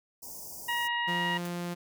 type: band-stop noise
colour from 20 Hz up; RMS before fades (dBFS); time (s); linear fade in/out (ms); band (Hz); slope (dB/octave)
white; -43; 0.22-0.88; 10; 1000 to 4900; 96
type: harmonic tone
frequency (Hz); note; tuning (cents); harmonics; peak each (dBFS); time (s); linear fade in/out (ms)
951; A#5; +34; 1 / 2 / 3 / 4; -32 / -31 / -35 / -48; 0.68-1.38; 10
type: tone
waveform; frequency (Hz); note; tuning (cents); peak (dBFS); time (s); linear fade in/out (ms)
sawtooth; 174.61; F3; 0; -29; 1.07-1.75; 20
type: noise with exponential decay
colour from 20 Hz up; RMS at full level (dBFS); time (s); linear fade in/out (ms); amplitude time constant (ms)
white; -42; 1.45-1.55; 2; 21
effects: none